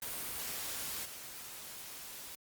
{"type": "noise with level steps", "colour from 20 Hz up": "white", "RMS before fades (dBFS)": [-40, -47], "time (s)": [0.02, 2.35], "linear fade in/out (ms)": 2, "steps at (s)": 1.04, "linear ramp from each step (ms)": 20, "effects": ["Opus 32 kbps"]}